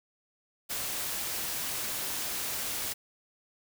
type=noise; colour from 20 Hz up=white; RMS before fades=-34 dBFS; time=0.69-2.94 s; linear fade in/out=20 ms; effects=none